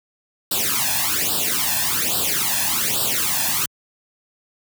white noise with flanger, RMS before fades -21 dBFS, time 0.51-3.66 s, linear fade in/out 5 ms, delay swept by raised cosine 0.23 to 1.19 ms, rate 1.2 Hz, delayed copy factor +0.9, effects high-pass 80 Hz 12 dB/octave

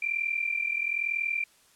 sine tone pair together, 2349 / 2390 Hz, D7 / D7, 0 / +30 cents, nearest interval unison, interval 30 cents, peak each -29 / -30 dBFS, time 0.02-1.44 s, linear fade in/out 5 ms, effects white hiss -61 dBFS RMS until 1.75 s + low-pass 11000 Hz 12 dB/octave

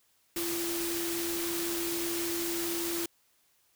sine tone in noise, 340 Hz, F4, 46 cents flat, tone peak -33 dBFS, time 0.36-3.06 s, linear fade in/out 5 ms, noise white, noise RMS -35 dBFS, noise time 0.36-3.06 s, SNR -1 dB, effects white hiss -69 dBFS RMS until 3.75 s

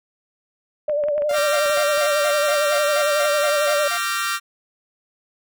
sine tone with vibrato, 590 Hz, D5, 8 cents sharp, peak -18 dBFS, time 0.88-3.88 s, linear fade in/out 5 ms, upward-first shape sine, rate 11 Hz, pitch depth 51 cents each way
clicks, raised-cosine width 0.5 ms, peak -21 dBFS, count 11, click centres 0.896 / 1.038 / 1.085 / 1.18 / 1.221 / 1.312 / 1.384 / 1.66 / 1.697 / 1.775 / 1.976 s
sawtooth tone bursts, 698.5 Hz, F5, in tune, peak -23 dBFS, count 12, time 1.29-3.976 s, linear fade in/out 5 ms, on 68 ms, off 170 ms
sawtooth chord, G minor seventh, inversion second, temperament equal with one note detuned, 1174.7 / 1374.5 / 1568 / 1864.7 Hz, D6 / F6 / G6 / Bb6, 0 / -28 / 0 / 0 cents, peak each -23 / -21 / -26 / -25 dBFS, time 1.32-4.4 s, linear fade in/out 50 ms
effects none

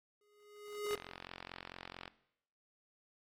square tone with exponential growth, 415.3 Hz, G#4, in tune, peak -34 dBFS, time 0.21-0.95 s, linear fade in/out 2 ms, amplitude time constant 160 ms
click train, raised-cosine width 0.3 ms, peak -29 dBFS, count 53, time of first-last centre 0.91-2.079 s, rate 44.5 Hz
effects noise-tail reverb RT60 0.8 s tail -19 dB re dry + AAC 48 kbps

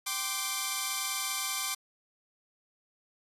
5% pulse chord, G suspended fourth, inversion none, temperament equal with one note detuned, 778.1 / 1046.5 / 1174.7 Hz, G5 / C6 / D6, -13 / 0 / 0 cents, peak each -27 / -24 / -21 dBFS, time 0.06-1.75 s, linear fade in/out 10 ms, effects resampled to 32000 Hz

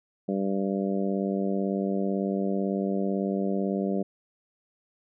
harmonic tone, 98 Hz, G2, in tune, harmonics 2 / 3 / 4 / 5 / 6 / 7, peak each -27 / -33 / -32 / -35 / -35 / -39 dBFS, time 0.28-4.03 s, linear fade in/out 10 ms, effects none

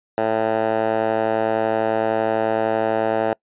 10% pulse tone with band-pass filter, 110.9 Hz, A2, 14 cents sharp, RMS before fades -20 dBFS, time 0.18-3.33 s, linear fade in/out 0 ms, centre 730 Hz, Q 1.6, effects noise-tail reverb RT60 0.1 s tail -26 dB re dry + resampled to 8000 Hz

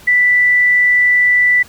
sine tone, 1975.5 Hz, B6, in tune, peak -8 dBFS, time 0.07-1.63 s, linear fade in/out 10 ms, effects pink hiss -41 dBFS RMS until 1.68 s

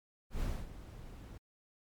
brown noise with ADSR envelope, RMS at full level -34 dBFS, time 0.3-1.38 s, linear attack 120 ms, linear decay 240 ms, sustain -14 dB, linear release 8 ms, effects MP3 96 kbps

